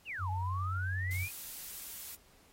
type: exponential two-way sweep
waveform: sine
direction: down then up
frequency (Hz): 3036 to 830.6 to 2539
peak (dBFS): -37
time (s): 0.05-1.31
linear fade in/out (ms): 50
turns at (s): 0.3
type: tone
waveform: sine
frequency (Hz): 92.5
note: F#2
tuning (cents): 0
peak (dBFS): -33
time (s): 0.18-1.28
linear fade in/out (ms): 50
type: noise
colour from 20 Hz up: blue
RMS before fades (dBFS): -44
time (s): 1.11-2.15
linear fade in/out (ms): 0
effects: pink hiss -64 dBFS RMS until 2.52 s + AAC 48 kbps